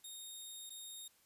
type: tone with dropouts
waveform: 15% pulse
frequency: 3707 Hz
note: A#7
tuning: 10 cents flat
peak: -40 dBFS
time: 0.04-1.08 s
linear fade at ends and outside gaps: 5 ms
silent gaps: 0.696-0.703 s
effects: white hiss -70 dBFS RMS until 1.25 s + resampled to 32000 Hz